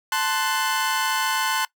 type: chord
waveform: sawtooth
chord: F# diminished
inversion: first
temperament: equal with one note detuned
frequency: 880 / 1046.5 / 1492 Hz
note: A5 / C6 / F#6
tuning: 0 / 0 / +14 cents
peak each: -22 dBFS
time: 0.12-1.65 s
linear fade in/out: 2 ms
effects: noise-tail reverb RT60 0.1 s tail -21 dB re dry